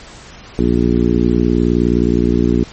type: harmonic tone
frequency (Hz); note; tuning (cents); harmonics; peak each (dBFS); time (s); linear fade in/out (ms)
59.4; A#1; +33; 1 / 2 / 3 / 4 / 5 / 6 / 7; -19 / -22 / -18 / -16 / -18 / -18 / -22; 0.59-2.64; 0
effects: pink hiss -37 dBFS RMS until 2.72 s + MP3 32 kbps